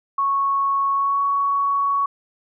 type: tone with pitch glide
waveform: sine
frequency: 1105 to 1118.5 Hz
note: C#6 to C#6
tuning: -6 to +15 cents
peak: -17 dBFS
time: 0.18-2.06 s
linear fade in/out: 5 ms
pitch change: +21 cents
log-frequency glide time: 0.93-1.21 s
effects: none